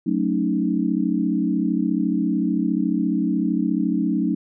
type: chord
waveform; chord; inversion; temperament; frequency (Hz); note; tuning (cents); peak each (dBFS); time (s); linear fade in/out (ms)
sine; D# half-diminished seventh; first; equal; 185 / 220 / 277.2 / 311.1; F#3 / A3 / C#4 / D#4; 0 / 0 / 0 / 0; -24; 0.06-4.35; 10
effects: none